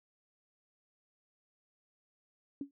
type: tone with exponential decay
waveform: sine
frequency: 280 Hz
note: C#4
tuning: 18 cents sharp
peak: -32 dBFS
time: 2.61-2.71 s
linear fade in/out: 2 ms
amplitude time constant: 21 ms
effects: none